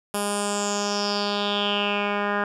10% pulse tone with low-pass filter sweep, 204.2 Hz, G#3, 29 cents flat, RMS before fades -25 dBFS, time 0.14-2.44 s, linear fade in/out 2 ms, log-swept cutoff 11000 to 1700 Hz, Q 5.4, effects none

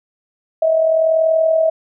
sine tone with amplitude modulation, 644 Hz, E5, 41 cents flat, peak -9 dBFS, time 0.62-1.7 s, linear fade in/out 5 ms, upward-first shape sine, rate 40.6 Hz, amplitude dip 50%, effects none

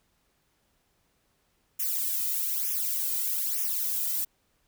violet noise with flanger, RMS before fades -29 dBFS, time 1.79-4.25 s, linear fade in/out 10 ms, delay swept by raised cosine 0.23 to 1.83 ms, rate 1.1 Hz, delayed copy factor -0.95, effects pink hiss -71 dBFS RMS until 4.67 s

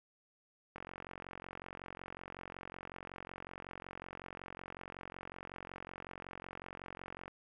click train, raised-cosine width 0.5 ms, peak -30 dBFS, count 297, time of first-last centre 0.76-7.28 s, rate 45.4 Hz, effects none

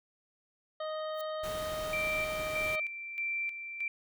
harmonic tone, 622.3 Hz, D#5, in tune, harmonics 1 / 2 / 3 / 5 / 6 / 7, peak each -35 / -41 / -50 / -50 / -52 / -57 dBFS, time 0.8-2.8 s, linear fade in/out 5 ms
violet noise with exponential growth, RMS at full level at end -46 dBFS, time 1.11-1.21 s, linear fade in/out 1 ms, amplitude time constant 20 ms
pink noise, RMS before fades -43 dBFS, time 1.43-2.76 s, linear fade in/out 10 ms
sine tone with tremolo, 2349 Hz, D7, in tune, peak -31 dBFS, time 1.93-3.88 s, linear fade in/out 2 ms, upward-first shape square, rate 1.6 Hz, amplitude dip 60%
effects none

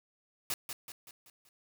white noise with echo, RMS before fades -34 dBFS, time 0.5-0.54 s, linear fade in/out 2 ms, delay 190 ms, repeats 5, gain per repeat -6 dB, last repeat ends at 1.49 s, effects none

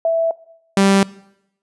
sine / sawtooth tone pair in turn, 659.3 / 196.01 Hz, E5 / G3, 0 / 0 cents, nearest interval octave + major sixth, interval 2100 cents, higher first, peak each -13 / -7 dBFS, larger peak second, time 0.05-0.31 / 0.77-1.03 s, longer neither, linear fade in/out 2 ms, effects noise-tail reverb RT60 0.8 s tail -21 dB re dry + resampled to 24000 Hz

